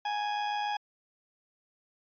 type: tone with amplitude modulation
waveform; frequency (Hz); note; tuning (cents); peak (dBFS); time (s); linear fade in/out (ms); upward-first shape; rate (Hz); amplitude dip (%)
40% pulse; 830.6; G#5; 0; -27; 0.05-0.77; 5; sine; 107; 40
effects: resampled to 11025 Hz